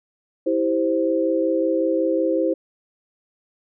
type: chord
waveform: sine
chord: C major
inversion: first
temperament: just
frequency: 327 / 392.4 / 523.3 Hz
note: E4 / G4 / C5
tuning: -14 / +2 / 0 cents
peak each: -21 / -25 / -21 dBFS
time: 0.46-2.54 s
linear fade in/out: 10 ms
effects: none